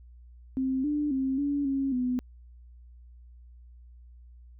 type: tone with pitch steps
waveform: sine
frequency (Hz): 262.9 / 295.7 / 265.7 / 285.3 / 272.2 / 250.4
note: C4 / D4 / C4 / C#4 / C#4 / B3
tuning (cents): +8 / +12 / +27 / +50 / -31 / +24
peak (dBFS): -25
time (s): 0.57-2.19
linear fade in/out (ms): 0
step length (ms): 270
effects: added 60 Hz sine -48 dBFS peak until 4.59 s